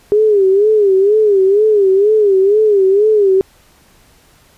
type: tone with vibrato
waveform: sine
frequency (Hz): 406.1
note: G#4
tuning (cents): -39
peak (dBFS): -7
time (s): 0.12-3.41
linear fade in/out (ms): 0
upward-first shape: sine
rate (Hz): 2.1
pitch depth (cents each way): 120
effects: pink hiss -49 dBFS RMS until 4.57 s + resampled to 32000 Hz